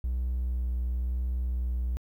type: tone with vibrato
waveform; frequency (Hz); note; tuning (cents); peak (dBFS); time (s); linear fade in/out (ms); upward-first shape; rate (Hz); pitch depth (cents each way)
triangle; 61.74; B1; 0; -24; 0.04-1.97; 0; sine; 1; 15
effects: tanh soft clip ceiling -21 dBFS + 11-bit